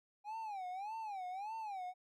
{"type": "tone with vibrato", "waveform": "triangle", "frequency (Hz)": 807, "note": "G#5", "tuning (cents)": -50, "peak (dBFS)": -39, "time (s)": [0.24, 1.94], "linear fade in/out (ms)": 50, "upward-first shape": "sine", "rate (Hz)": 1.7, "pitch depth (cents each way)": 190, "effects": []}